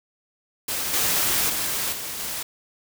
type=noise with level steps; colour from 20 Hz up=white; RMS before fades=-27 / -22 / -26 / -32 / -30 dBFS; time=0.68-2.43 s; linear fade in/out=5 ms; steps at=0.93 / 1.49 / 1.92 / 2.19 s; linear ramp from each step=10 ms; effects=none